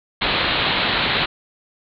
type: low-pass noise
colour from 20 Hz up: white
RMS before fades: -20 dBFS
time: 0.21-1.26 s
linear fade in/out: 10 ms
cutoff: 4200 Hz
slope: 96 dB/octave
effects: none